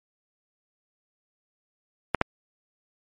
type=clicks; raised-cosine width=0.5 ms; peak=-5 dBFS; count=2; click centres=2.147 / 2.214 s; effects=MP3 48 kbps